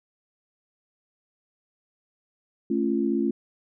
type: chord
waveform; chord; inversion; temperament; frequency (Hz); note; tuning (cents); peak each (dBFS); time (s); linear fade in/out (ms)
sine; A augmented; none; just; 220 / 275 / 343.8; A3 / C#4 / E#4; 0 / -14 / -27; -26; 2.7-3.31; 5
effects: none